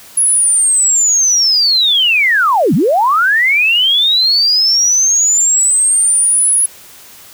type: linear two-way sweep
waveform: sine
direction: down then up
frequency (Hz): 10590 to 137.6 to 10590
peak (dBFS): -8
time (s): 0.17-6.66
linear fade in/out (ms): 5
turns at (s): 2.74
effects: white hiss -38 dBFS RMS until 7.33 s